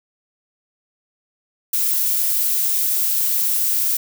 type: noise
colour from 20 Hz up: violet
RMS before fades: -19 dBFS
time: 1.73-3.97 s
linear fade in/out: 5 ms
effects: none